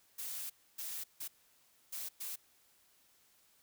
blue noise bursts at uneven times, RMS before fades -42 dBFS, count 5, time 0.18-0.5 / 0.78-1.04 / 1.2-1.28 / 1.92-2.09 / 2.2-2.36 s, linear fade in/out 10 ms, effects white hiss -69 dBFS RMS until 3.62 s

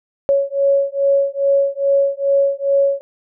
sine beating tone pair, 554.4 / 556.8 Hz, C#5 / C#5, 0 / +8 cents, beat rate 2.4 Hz, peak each -16 dBFS, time 0.29-3.01 s, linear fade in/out 0 ms, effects none

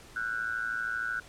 sine tone with amplitude modulation, 1480 Hz, F#6, in tune, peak -26 dBFS, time 0.16-1.2 s, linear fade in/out 5 ms, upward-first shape sine, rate 113 Hz, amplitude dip 90%, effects pink hiss -52 dBFS RMS until 1.28 s + low-pass 10000 Hz 12 dB/octave

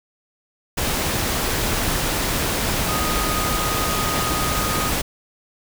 sine tone in noise, 1244.5 Hz, D#6, in tune, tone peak -26 dBFS, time 2.88-4.9 s, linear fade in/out 10 ms, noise pink, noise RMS -22 dBFS, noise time 0.77-5.02 s, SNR -7 dB, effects none

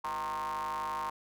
square ring-modulated tone, 73 Hz, D2, 10 cents flat, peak -31 dBFS, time 0.04-1.1 s, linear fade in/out 5 ms, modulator 996 Hz, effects none

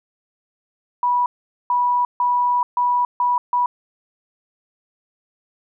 sine tone bursts at uneven times, 978 Hz, B5, 17 cents flat, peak -15 dBFS, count 6, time 1.03-1.26 / 1.7-2.05 / 2.2-2.63 / 2.77-3.05 / 3.2-3.38 / 3.53-3.66 s, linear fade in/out 2 ms, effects none

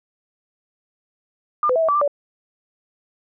sine tone with pitch steps, 1202 / 506 / 654 / 645 / 1156 / 1184 / 575 Hz, D6 / B4 / E5 / E5 / D6 / D6 / D5, +40 / +42 / -14 / -38 / -28 / +14 / -37 cents, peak -15 dBFS, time 1.63-2.078 s, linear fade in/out 2 ms, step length 64 ms, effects none

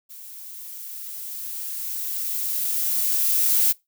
violet noise with level ramp, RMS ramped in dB -41 to -18 dBFS, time 0.09-3.73 s, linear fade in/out 20 ms, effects noise-tail reverb RT60 0.2 s tail -23 dB re dry

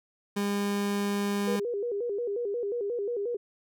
30% pulse tone, 202.4 Hz, G#3, 44 cents flat, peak -24 dBFS, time 0.36-1.6 s, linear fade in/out 10 ms
sine tone with vibrato, 440 Hz, A4, in tune, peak -28 dBFS, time 1.47-3.37 s, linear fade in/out 10 ms, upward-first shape square, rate 5.6 Hz, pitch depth 150 cents each way
effects none

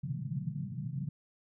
white band-pass noise, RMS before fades -37 dBFS, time 0.03-1.09 s, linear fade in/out 5 ms, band 120 to 180 Hz, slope 48 dB/octave, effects none

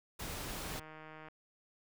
pink noise, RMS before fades -42 dBFS, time 0.19-0.8 s, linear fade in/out 10 ms
click train, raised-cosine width 0.5 ms, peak -36 dBFS, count 100, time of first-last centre 0.65-1.285 s, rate 156 Hz
effects none

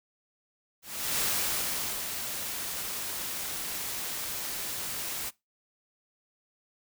white noise with ADSR envelope, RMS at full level -28 dBFS, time 0.82-5.31 s, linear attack 380 ms, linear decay 840 ms, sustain -7 dB, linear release 28 ms, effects noise-tail reverb RT60 0.2 s tail -21 dB re dry

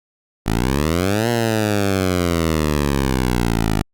10% pulse exponential two-way sweep, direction up then down, 51.8 to 119.8 to 51.8 Hz, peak -8 dBFS, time 0.46-3.82 s, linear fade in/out 5 ms, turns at 1.29 s, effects Opus 48 kbps

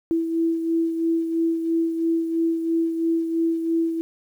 sine beating tone pair, 329.6 / 332.6 Hz, E4 / E4, 0 / +16 cents, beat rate 3 Hz, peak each -20 / -29 dBFS, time 0.11-4.01 s, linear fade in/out 0 ms, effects 9-bit

